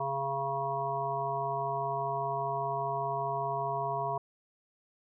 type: harmonic tone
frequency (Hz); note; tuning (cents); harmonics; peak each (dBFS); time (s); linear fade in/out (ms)
137.5; C#3; -14; 1 / 3 / 5 / 7 / 8; -40 / -39 / -34 / -34 / -39; 0-4.18; 5
effects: none